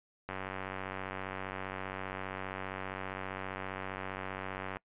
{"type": "click train", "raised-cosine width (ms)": 0.5, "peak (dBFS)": -23, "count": 427, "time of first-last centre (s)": [0.29, 4.769], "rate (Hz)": 95.1, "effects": ["noise-tail reverb RT60 0.1 s tail -24 dB re dry", "resampled to 8000 Hz"]}